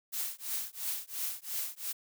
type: noise with tremolo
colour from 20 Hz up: blue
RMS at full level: -33 dBFS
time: 0.12-1.93 s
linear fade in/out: 20 ms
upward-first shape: triangle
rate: 2.9 Hz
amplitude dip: 100%
effects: none